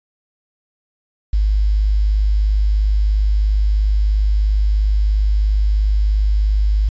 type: tone with quantisation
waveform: sine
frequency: 51.5 Hz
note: G#1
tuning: 14 cents flat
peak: -12 dBFS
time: 1.33-6.89 s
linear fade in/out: 5 ms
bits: 7
effects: resampled to 16000 Hz